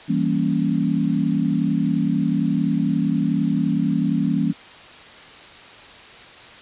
sine chord, E diminished seventh, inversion none, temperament equal, 164.81 / 196 / 233.1 / 277.2 Hz, E3 / G3 / Bb3 / Db4, 0 / 0 / 0 / 0 cents, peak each -23 dBFS, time 0.08-4.53 s, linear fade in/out 20 ms, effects white hiss -42 dBFS RMS until 6.61 s + resampled to 8000 Hz

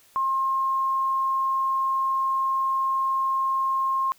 sine tone, 1067 Hz, C6, 34 cents sharp, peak -21 dBFS, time 0.16-4.12 s, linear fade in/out 0 ms, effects white hiss -57 dBFS RMS until 4.18 s

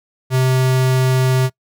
square tone, 129.6 Hz, C3, 16 cents flat, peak -13 dBFS, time 0.3-1.5 s, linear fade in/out 50 ms, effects noise-tail reverb RT60 0.1 s tail -23 dB re dry

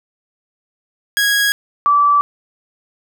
sawtooth / sine tone pair in turn, 1652 / 1158.4 Hz, G#6 / D6, -10 / -24 cents, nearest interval tritone, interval 614 cents, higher first, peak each -9 dBFS, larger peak neither, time 1.17-1.52 / 1.86-2.21 s, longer neither, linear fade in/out 0 ms, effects none

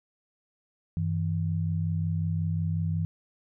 sine tone pair together, 96.1 / 161.62 Hz, G2 / E3, -34 / -34 cents, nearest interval major sixth, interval 900 cents, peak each -28 dBFS, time 0.97-3.05 s, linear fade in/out 0 ms, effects none

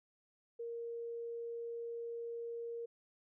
sine tone, 466.8 Hz, A#4, 2 cents sharp, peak -40 dBFS, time 0.59-2.86 s, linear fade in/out 10 ms, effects none

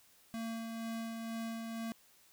square tone with tremolo, 227.1 Hz, A#3, 45 cents flat, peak -38 dBFS, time 0.34-1.92 s, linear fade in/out 0 ms, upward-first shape sine, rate 2.1 Hz, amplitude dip 30%, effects white hiss -65 dBFS RMS until 2.32 s

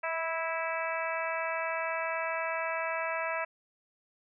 harmonic tone with a mistuned harmonic, 328.1 Hz, E4, 8 cents flat, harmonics 2 / 3 / 4 / 5 / 6 / 7 / 8, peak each -35 / -37 / -38 / -39 / -40 / -40 / -41 dBFS, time 0.03-3.45 s, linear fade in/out 10 ms, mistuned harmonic 2, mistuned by -17 cents, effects none

